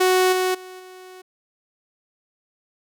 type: tone with level steps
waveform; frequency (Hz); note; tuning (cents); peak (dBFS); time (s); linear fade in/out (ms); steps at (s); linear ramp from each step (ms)
sawtooth; 370; F#4; 0; -11 / -15 / -33 / -36; 0-1.22; 10; 0.32 / 0.54 / 0.79; 10
effects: none